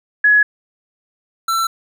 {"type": "tone pair in turn", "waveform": ["sine", "square"], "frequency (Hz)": [1685, 1340.7], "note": ["G#6", "E6"], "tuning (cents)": [25, 29], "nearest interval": "major third", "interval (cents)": 396, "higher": "first", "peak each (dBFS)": [-8, -16], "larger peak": "first", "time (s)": [[0.24, 0.43], [1.48, 1.67]], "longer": "neither", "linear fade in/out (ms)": 5, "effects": []}